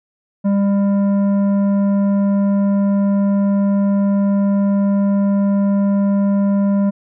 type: tone with tanh clipping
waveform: sine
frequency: 199.6 Hz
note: G3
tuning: 32 cents sharp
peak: -14 dBFS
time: 0.44-6.91 s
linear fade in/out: 20 ms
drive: 10 dB
effects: none